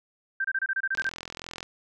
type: tone bursts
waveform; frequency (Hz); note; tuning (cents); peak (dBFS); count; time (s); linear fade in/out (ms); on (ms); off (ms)
sine; 1568; G6; 0; -24; 10; 0.4-1.093; 5; 45; 27
type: click train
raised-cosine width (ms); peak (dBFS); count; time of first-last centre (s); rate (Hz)
0.2; -19; 30; 0.95-1.629; 42.7
effects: none